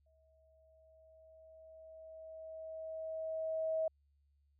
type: tone with exponential growth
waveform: sine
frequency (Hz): 640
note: D#5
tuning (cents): +49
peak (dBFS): -31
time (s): 0.06-3.88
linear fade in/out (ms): 5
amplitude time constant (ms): 830
effects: added 71 Hz sine -70 dBFS peak until 4.59 s